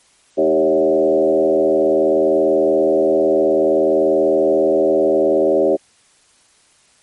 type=tone with frequency modulation; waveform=sine; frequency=471.1 Hz; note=A#4; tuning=18 cents sharp; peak=-11 dBFS; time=0.37-5.77 s; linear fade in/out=20 ms; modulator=80.6 Hz; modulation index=2; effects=white hiss -54 dBFS RMS until 7.02 s + MP3 48 kbps